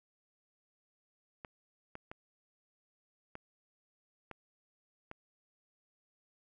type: clicks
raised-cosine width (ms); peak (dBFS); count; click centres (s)
0.5; -29; 6; 1.448 / 1.954 / 2.115 / 3.354 / 4.313 / 5.114
effects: none